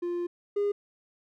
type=tone pair in turn; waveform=triangle; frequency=349.2 / 407.8 Hz; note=F4 / G#4; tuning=0 / -32 cents; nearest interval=minor third; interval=268 cents; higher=second; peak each=-26 / -21 dBFS; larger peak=second; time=0.02-0.27 / 0.56-0.72 s; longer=first; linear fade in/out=10 ms; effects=tanh soft clip ceiling -20 dBFS